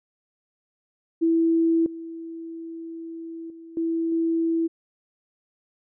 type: tone with level steps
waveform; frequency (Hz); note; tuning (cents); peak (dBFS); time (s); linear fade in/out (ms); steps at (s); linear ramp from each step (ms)
sine; 329.6; E4; 0; -17 / -33 / -40 / -22 / -20; 1.21-4.68; 20; 1.86 / 3.5 / 3.77 / 4.12; 2
effects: none